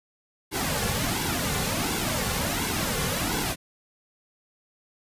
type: noise with flanger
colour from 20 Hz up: pink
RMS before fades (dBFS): -27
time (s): 0.51-3.56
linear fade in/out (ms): 50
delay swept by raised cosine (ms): 1.6 to 3.2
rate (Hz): 1.4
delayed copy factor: -0.65
effects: resampled to 32000 Hz